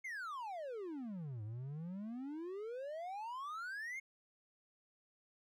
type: exponential two-way sweep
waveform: triangle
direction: down then up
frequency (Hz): 2190 to 103 to 2190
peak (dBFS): -40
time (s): 0.04-4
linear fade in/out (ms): 10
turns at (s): 1.43
effects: none